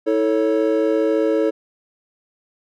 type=chord; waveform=triangle; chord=A major; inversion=second; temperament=equal with one note detuned; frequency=322.1 / 440 / 554.4 Hz; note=E4 / A4 / C#5; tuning=-40 / 0 / 0 cents; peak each=-18 / -17 / -19 dBFS; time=0.06-1.51 s; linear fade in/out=20 ms; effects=none